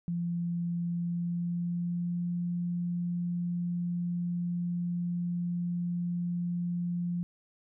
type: tone with pitch glide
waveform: sine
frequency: 172 to 174.5 Hz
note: F3 to F3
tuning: -26 to -1 cents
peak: -29 dBFS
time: 0.08-7.23 s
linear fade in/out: 0 ms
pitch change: +25 cents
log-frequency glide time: 0.83-2.28 s
effects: none